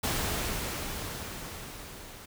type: noise with level ramp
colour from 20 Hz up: pink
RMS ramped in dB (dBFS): -29 to -47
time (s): 0.03-2.26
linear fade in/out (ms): 10
effects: none